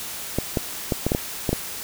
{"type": "clicks", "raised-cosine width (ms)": 2, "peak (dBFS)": -7, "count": 8, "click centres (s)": [0.386, 0.572, 0.922, 1.066, 1.119, 1.149, 1.492, 1.53], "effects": ["white hiss -33 dBFS RMS until 1.83 s"]}